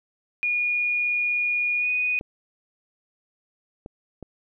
sine tone with pitch glide, 2441 to 2481 Hz, D#7 to D#7, -34 to -6 cents, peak -21 dBFS, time 0.43-2.19 s, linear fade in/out 0 ms, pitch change +28 cents, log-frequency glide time 1.78-1.89 s
clicks, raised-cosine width 2 ms, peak -24 dBFS, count 3, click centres 2.211 / 3.861 / 4.227 s
effects none

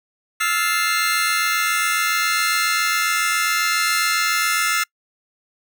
sawtooth chord, F major seventh, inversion third, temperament just, 1309.6 / 1396.9 / 1746.1 / 2095 Hz, E6 / F6 / A6 / C7, -12 / 0 / -14 / +2 cents, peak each -19 / -20 / -22 / -19 dBFS, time 0.4-4.84 s, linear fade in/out 10 ms, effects noise-tail reverb RT60 0.1 s tail -26 dB re dry

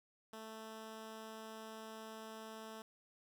10% pulse tone, 220.6 Hz, A3, 5 cents sharp, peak -40 dBFS, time 0.33-2.82 s, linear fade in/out 2 ms, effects none

